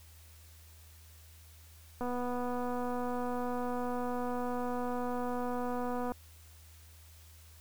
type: click train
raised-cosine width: 1 ms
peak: -24 dBFS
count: 1012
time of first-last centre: 2.01-6.12 s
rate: 246 Hz
effects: added 80 Hz sine -54 dBFS peak until 7.6 s + white hiss -60 dBFS RMS until 7.6 s